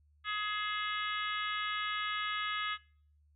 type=harmonic tone with a mistuned harmonic; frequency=420 Hz; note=G#4; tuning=19 cents sharp; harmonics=3 / 4 / 5 / 6 / 7 / 8 / 9; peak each=-37 / -39 / -40 / -46 / -44 / -42 / -49 dBFS; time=0.24-2.78 s; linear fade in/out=50 ms; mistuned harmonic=6; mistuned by=+55 cents; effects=noise-tail reverb RT60 0.5 s tail -21 dB re dry + added 74 Hz sine -64 dBFS peak until 3.35 s